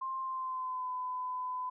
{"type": "tone with pitch glide", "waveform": "sine", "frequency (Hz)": [1054, 1007.6], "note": ["C6", "B5"], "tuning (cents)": [12, 34], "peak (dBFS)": -34, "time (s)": [0.01, 1.7], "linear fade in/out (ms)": 10, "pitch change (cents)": -78, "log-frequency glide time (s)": [0.21, 0.9], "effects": []}